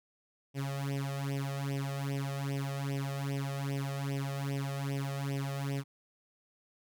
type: tone with flanger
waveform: sawtooth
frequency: 138.59 Hz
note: C#3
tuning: in tune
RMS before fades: -35 dBFS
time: 0.54-5.84 s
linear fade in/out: 50 ms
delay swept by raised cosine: 0.35 to 1.65 ms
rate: 2.5 Hz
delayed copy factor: +0.9
effects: none